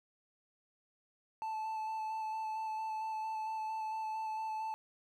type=tone with vibrato; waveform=triangle; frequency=876 Hz; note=A5; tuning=8 cents flat; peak=-34 dBFS; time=1.42-4.74 s; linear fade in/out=0 ms; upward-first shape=square; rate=4.4 Hz; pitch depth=11 cents each way; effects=none